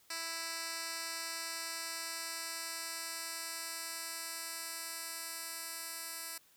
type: tone with band-pass filter sweep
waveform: 10% pulse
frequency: 330 Hz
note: E4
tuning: 2 cents sharp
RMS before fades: -42 dBFS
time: 0.1-6.38 s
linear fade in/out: 5 ms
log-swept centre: 6200 to 11000 Hz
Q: 0.83
effects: white hiss -66 dBFS RMS until 6.56 s